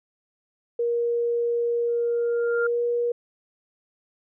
sine tone with pitch glide, 472.4 to 477.3 Hz, A#4 to A#4, +23 to +41 cents, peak -21 dBFS, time 0.79-3.12 s, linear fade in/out 5 ms, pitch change +18 cents, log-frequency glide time 2.61-2.82 s
sine tone with exponential growth, 1400 Hz, F6, 4 cents sharp, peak -23 dBFS, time 1.88-2.67 s, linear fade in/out 5 ms, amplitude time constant 170 ms
effects none

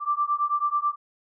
sine beating tone pair, 1171 / 1180.2 Hz, D6 / D6, -5 / +8 cents, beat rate 9.2 Hz, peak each -25 dBFS, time 0-0.96 s, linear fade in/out 50 ms, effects none

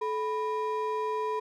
triangle ring-modulated tone, 710 Hz, F5, 28 cents sharp, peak -23 dBFS, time 0.01-1.4 s, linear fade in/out 10 ms, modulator 278 Hz, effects none

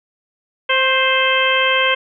harmonic tone with a mistuned harmonic, 523.3 Hz, C5, in tune, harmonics 1 / 2 / 3 / 4 / 5 / 6, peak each -20 / -20 / -20 / -20 / -20 / -20 dBFS, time 0.69-1.95 s, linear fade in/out 10 ms, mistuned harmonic 2, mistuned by +28 cents, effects none

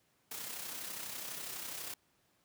white noise with amplitude modulation, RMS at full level -41 dBFS, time 0.31-1.94 s, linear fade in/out 5 ms, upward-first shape sine, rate 32.1 Hz, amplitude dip 45%, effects pink hiss -73 dBFS RMS until 2.44 s + high-pass 100 Hz 12 dB/octave

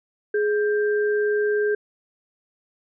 sine tone pair together, 418.7 / 1580.8 Hz, G#4 / G6, +14 / +14 cents, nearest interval octave + major seventh, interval 2300 cents, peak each -19 / -28 dBFS, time 0.34-1.75 s, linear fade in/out 5 ms, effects none

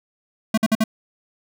square tone bursts, 220 Hz, A3, in tune, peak -15 dBFS, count 4, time 0.54-0.84 s, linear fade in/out 5 ms, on 36 ms, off 52 ms, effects none

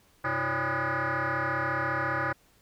sine tone with frequency modulation, 129.8 Hz, C3, 13 cents flat, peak -25 dBFS, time 0.24-2.33 s, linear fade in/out 10 ms, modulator 225 Hz, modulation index 7.5, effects tanh soft clip ceiling -22 dBFS + pink hiss -63 dBFS RMS until 2.61 s

